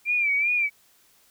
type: tone with vibrato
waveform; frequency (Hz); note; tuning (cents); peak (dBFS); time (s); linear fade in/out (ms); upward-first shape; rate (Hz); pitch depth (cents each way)
sine; 2349; D7; 0; -20; 0.05-0.7; 50; sine; 2.6; 81
effects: white hiss -60 dBFS RMS until 1.3 s